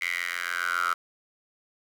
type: tone with high-pass filter sweep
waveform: 10% pulse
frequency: 87.31 Hz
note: F2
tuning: in tune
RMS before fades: -29 dBFS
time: 0.01-0.94 s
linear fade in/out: 10 ms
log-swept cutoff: 2100 to 1300 Hz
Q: 8.7
effects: none